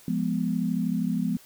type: chord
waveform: sine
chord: F diminished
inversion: none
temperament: equal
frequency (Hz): 174.61 / 207.7 / 246.9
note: F3 / Ab3 / Cb4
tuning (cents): 0 / 0 / 0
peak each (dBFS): -28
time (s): 0.08-1.37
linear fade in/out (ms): 2
effects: white hiss -53 dBFS RMS until 1.45 s